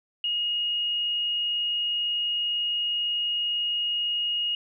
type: tone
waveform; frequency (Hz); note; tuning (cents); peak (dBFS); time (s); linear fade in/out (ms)
sine; 2871; F7; +47; -24; 0.24-4.55; 2
effects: none